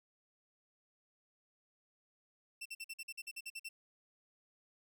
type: tone bursts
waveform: sawtooth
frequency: 2686 Hz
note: E7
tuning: 32 cents sharp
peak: -39 dBFS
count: 12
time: 2.61-3.69 s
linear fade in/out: 10 ms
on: 46 ms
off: 48 ms
effects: none